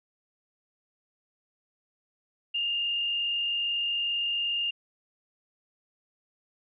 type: tone with frequency modulation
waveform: sine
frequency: 2816 Hz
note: F7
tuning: 14 cents sharp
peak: -26 dBFS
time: 2.54-4.71 s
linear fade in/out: 10 ms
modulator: 42.4 Hz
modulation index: 0.89
effects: none